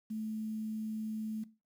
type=tone with quantisation; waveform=sine; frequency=217.8 Hz; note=A3; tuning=17 cents flat; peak=-35 dBFS; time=0.1-1.44 s; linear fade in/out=10 ms; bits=10; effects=noise-tail reverb RT60 0.3 s tail -17 dB re dry

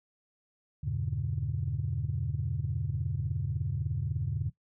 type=chord; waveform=sine; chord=E diminished seventh; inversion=none; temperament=just; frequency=82.41 / 98.89 / 118.67 / 142.4 Hz; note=E2 / G2 / Bb2 / Db3; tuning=0 / +16 / +31 / +47 cents; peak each=-36 / -35 / -35 / -33 dBFS; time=0.83-4.5 s; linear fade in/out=10 ms; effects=noise-tail reverb RT60 0.1 s tail -18 dB re dry + tanh soft clip ceiling -20 dBFS

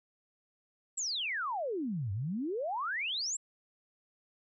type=exponential two-way sweep; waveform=sine; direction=down then up; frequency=7902 to 93.2 to 7902 Hz; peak=-32 dBFS; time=0.97-3.37 s; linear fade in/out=10 ms; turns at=2.12 s; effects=none

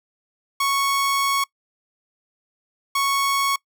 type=tone bursts at uneven times; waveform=sawtooth; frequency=1107 Hz; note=C#6; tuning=3 cents flat; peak=-15 dBFS; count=2; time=0.6-1.44 / 2.95-3.56 s; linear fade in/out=5 ms; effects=noise-tail reverb RT60 0.1 s tail -24 dB re dry

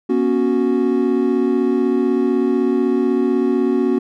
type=chord; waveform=triangle; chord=B suspended second; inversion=none; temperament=equal with one note detuned; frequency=241.2 / 277.2 / 370 Hz; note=B3 / C#4 / F#4; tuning=-41 / 0 / 0 cents; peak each=-17 / -17 / -16 dBFS; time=0.09-3.99 s; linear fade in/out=10 ms; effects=none

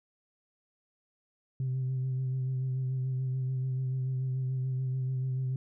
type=tone with vibrato; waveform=sine; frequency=130 Hz; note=C3; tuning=11 cents flat; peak=-27 dBFS; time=1.6-5.56 s; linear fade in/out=2 ms; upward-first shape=sine; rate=6.9 Hz; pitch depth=25 cents each way; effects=tanh soft clip ceiling -26 dBFS

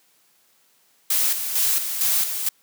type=noise with tremolo; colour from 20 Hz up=blue; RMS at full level=-20 dBFS; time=1.1-2.49 s; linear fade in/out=5 ms; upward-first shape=square; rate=2.2 Hz; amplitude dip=55%; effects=white hiss -61 dBFS RMS until 2.62 s + high-pass 150 Hz 12 dB/octave

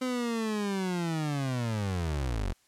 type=linear sweep; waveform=30% pulse; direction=down; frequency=258.3 to 41.2 Hz; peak=-26 dBFS; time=0.01-2.53 s; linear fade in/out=10 ms; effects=white hiss -66 dBFS RMS until 2.67 s + low-pass 10000 Hz 12 dB/octave

